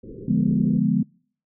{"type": "low-pass noise", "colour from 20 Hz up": "white", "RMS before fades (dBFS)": -38, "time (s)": [0.03, 0.79], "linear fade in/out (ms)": 10, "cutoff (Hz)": 490, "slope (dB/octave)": 96}
{"type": "chord", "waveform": "sine", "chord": "D diminished seventh", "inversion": "none", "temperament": "equal", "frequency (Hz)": [146.83, 174.61, 207.7, 246.9], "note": ["D3", "F3", "Ab3", "Cb4"], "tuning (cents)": [0, 0, 0, 0], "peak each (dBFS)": [-25, -23, -21, -23], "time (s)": [0.28, 1.03], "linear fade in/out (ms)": 5}
{"effects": ["noise-tail reverb RT60 0.5 s tail -26 dB re dry"]}